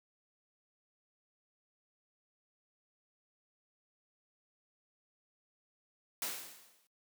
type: noise with exponential decay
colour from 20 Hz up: white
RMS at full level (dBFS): -35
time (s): 6.22-6.87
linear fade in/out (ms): 1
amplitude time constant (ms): 140
effects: noise-tail reverb RT60 0.1 s tail -22 dB re dry + high-pass 200 Hz 12 dB/octave